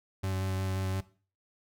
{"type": "tone with vibrato", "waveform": "40% pulse", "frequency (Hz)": 95, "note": "F#2", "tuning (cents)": 46, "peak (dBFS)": -29, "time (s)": [0.23, 1.01], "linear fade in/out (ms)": 10, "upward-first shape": "square", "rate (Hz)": 5.7, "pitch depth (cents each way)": 10, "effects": ["noise-tail reverb RT60 0.4 s tail -18 dB re dry"]}